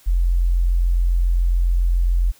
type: tone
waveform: sine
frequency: 43.61 Hz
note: F1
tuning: 2 cents flat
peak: -14 dBFS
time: 0.06-2.32 s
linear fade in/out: 20 ms
effects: white hiss -52 dBFS RMS until 2.39 s